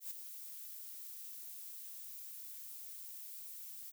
violet noise with ADSR envelope, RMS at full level -41 dBFS, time 0-3.92 s, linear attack 110 ms, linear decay 5 ms, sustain -8 dB, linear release 29 ms, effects none

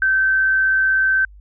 sine tone with amplitude modulation, 1546 Hz, G6, 24 cents flat, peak -12 dBFS, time 0.02-1.25 s, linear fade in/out 2 ms, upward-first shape sine, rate 100 Hz, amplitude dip 30%, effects added 50 Hz sine -40 dBFS peak until 1.4 s

